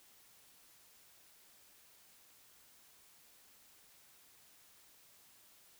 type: silence
effects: white hiss -64 dBFS RMS until 5.79 s